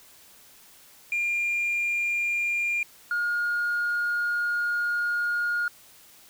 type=tone pair in turn; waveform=sine; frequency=2400 / 1427 Hz; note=D7 / F6; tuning=+37 / +37 cents; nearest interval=major sixth; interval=900 cents; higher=first; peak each=-22 dBFS; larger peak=neither; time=1.12-2.83 / 3.11-5.68 s; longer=second; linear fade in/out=2 ms; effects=tanh soft clip ceiling -21 dBFS + white hiss -53 dBFS RMS until 6.29 s